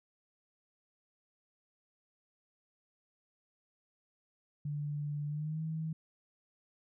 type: tone with pitch glide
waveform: sine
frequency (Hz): 146.83 to 159.2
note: D3 to D#3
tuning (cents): 0 to +40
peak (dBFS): -34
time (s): 4.65-5.93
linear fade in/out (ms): 5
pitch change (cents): +140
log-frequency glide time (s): 5.27-5.62
effects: none